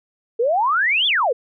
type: exponential two-way sweep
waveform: sine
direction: up then down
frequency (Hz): 440 to 3568 to 440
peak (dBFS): -15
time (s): 0.39-1.33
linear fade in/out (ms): 10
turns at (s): 1.07
effects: none